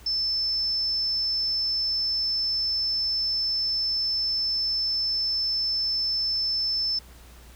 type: tone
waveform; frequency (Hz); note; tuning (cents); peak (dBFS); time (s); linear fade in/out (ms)
sine; 5280; E8; +2; -23; 0.06-6.99; 5
effects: added 60 Hz sine -47 dBFS peak until 7.55 s + pink hiss -52 dBFS RMS until 7.55 s